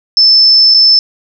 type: tone with dropouts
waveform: sine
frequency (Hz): 5274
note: E8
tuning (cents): 0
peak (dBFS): -3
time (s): 0.17-0.99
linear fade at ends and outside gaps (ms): 1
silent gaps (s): 0.74-0.745
effects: none